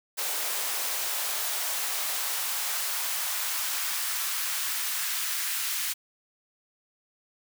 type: noise with high-pass filter sweep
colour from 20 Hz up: white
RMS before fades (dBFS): -30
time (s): 0.17-5.94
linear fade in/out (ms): 20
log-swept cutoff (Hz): 530 to 1600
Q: 1.1
effects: none